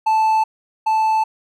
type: tone pair in turn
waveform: triangle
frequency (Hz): 877 / 877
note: A5 / A5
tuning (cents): -6 / -6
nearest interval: unison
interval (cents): 0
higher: neither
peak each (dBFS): -11 / -12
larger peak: first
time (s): 0.06-0.44 / 0.86-1.24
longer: neither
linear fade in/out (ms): 10
effects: none